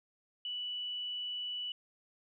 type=tone; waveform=sine; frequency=2960 Hz; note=F#7; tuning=in tune; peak=-36 dBFS; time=0.45-1.72 s; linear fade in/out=2 ms; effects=none